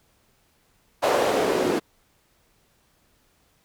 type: noise with band-pass filter sweep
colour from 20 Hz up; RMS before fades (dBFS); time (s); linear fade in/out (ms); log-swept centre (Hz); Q
white; -22; 1.02-1.8; 20; 610 to 330; 2.3
effects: pink hiss -64 dBFS RMS until 3.64 s